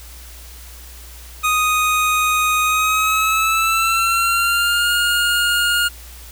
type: tone with pitch glide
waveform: 25% pulse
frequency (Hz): 1244.5 to 1421.3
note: D#6 to F6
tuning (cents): 0 to +30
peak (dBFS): -11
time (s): 1.43-5.89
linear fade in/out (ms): 20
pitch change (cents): +230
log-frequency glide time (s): 2.63-4.91
effects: added 60 Hz sine -37 dBFS peak until 6.31 s + white hiss -41 dBFS RMS until 6.31 s